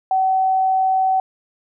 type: tone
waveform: sine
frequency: 759 Hz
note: F#5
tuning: 44 cents sharp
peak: -14 dBFS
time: 0.11-1.2 s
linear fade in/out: 2 ms
effects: none